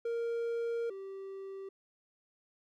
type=tone pair in turn; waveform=triangle; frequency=465.9 / 388.4 Hz; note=A#4 / G4; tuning=-1 / -16 cents; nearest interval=minor third; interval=315 cents; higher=first; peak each=-30 / -39 dBFS; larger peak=first; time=0.05-0.9 / 0.9-1.69 s; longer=first; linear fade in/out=5 ms; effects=none